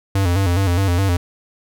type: tone with vibrato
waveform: square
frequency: 92.5 Hz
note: F#2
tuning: in tune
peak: -15 dBFS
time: 0.15-1.17 s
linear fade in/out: 5 ms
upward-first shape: square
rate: 4.8 Hz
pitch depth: 95 cents each way
effects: none